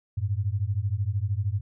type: beating tone pair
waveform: sine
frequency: 94.6 / 107.6 Hz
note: F#2 / A2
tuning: +39 / -38 cents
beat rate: 13 Hz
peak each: -27 / -27 dBFS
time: 0.17-1.61 s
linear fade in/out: 10 ms
effects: none